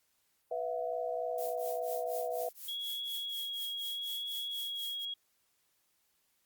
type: chord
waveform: sine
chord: B suspended fourth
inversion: none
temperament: equal with one note detuned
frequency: 493.9 / 659.3 / 722.7 Hz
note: B4 / E5 / F#5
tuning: 0 / 0 / -41 cents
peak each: -37 / -36 / -40 dBFS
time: 0.51-2.49 s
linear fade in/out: 5 ms
type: noise with tremolo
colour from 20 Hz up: violet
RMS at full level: -42 dBFS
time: 1.38-5.05 s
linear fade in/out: 2 ms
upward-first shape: triangle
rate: 4.1 Hz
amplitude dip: 100%
type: tone with vibrato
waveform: sine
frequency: 3322 Hz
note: G#7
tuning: in tune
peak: -36 dBFS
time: 2.68-5.14 s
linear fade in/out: 5 ms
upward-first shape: sine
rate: 0.76 Hz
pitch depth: 11 cents each way
effects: white hiss -75 dBFS RMS until 6.45 s + Opus 48 kbps